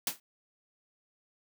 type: noise with exponential decay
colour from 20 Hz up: white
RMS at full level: -27 dBFS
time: 0.07-0.2 s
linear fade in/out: 2 ms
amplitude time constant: 27 ms
effects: high-pass 150 Hz 12 dB/octave